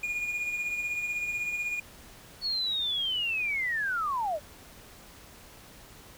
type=tone with tremolo; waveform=triangle; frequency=2436 Hz; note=D#7; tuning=37 cents flat; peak=-26 dBFS; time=0.03-1.8 s; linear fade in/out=5 ms; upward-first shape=sine; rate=16 Hz; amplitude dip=45%
type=linear sweep; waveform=sine; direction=down; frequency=4435 to 553 Hz; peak=-27 dBFS; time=2.41-4.4 s; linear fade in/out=50 ms
effects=pink hiss -51 dBFS RMS until 6.17 s